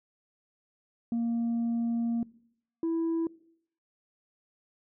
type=tone pair in turn; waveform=sine; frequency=233.1 / 329.7 Hz; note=A#3 / E4; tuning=0 / 0 cents; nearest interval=tritone; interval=600 cents; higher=second; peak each=-24 dBFS; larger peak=neither; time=1.12-2.23 / 2.83-3.27 s; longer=first; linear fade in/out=2 ms; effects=noise-tail reverb RT60 0.7 s tail -23 dB re dry + tanh soft clip ceiling -25 dBFS